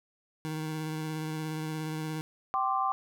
25% pulse tone with vibrato, 156.4 Hz, D#3, 9 cents sharp, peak -29 dBFS, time 0.45-2.21 s, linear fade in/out 0 ms, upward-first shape sine, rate 17 Hz, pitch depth 18 cents each way
sine chord, G suspended fourth, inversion none, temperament equal with one note detuned, 775.9 / 1046.5 / 1174.7 Hz, G5 / C6 / D6, -18 / 0 / 0 cents, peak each -30 / -31 / -30 dBFS, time 2.54-2.92 s, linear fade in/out 0 ms
effects none

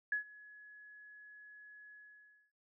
sine tone with ADSR envelope, 1690 Hz, G#6, 30 cents sharp, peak -30 dBFS, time 0.12-2.52 s, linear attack 3 ms, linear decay 110 ms, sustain -23 dB, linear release 600 ms, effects none

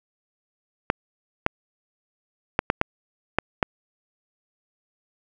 clicks, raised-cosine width 0.5 ms, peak -3 dBFS, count 7, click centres 0.901 / 1.464 / 2.591 / 2.701 / 2.814 / 3.386 / 3.628 s, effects none

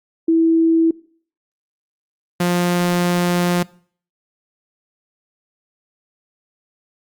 sine / sawtooth tone pair in turn, 327.5 / 176.21 Hz, E4 / F3, -11 / +16 cents, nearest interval major seventh, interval 1073 cents, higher first, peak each -11 dBFS, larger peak neither, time 0.28-0.91 / 2.4-3.63 s, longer second, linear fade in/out 5 ms, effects noise-tail reverb RT60 0.5 s tail -22 dB re dry + Opus 48 kbps

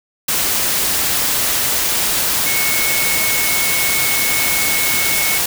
sine tone in noise, 2199 Hz, C#7, 14 cents flat, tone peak -20 dBFS, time 2.46-5.38 s, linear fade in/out 5 ms, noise white, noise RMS -17 dBFS, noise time 0.28-5.46 s, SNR -6 dB, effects none

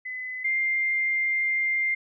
sine tone pair in turn, 2018 / 2102 Hz, B6 / C7, +37 / +7 cents, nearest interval minor second, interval 70 cents, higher second, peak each -31 / -22 dBFS, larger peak second, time 0.05-0.44 / 0.44-1.95 s, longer second, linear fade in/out 10 ms, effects none

